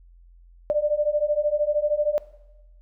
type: beating tone pair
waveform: sine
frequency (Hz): 587.3 / 600.3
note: D5 / D5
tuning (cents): 0 / +38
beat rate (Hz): 13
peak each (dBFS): -23 / -22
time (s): 0.7-2.18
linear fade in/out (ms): 0
effects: noise-tail reverb RT60 1.0 s tail -18 dB re dry + added 43 Hz sine -48 dBFS peak until 2.81 s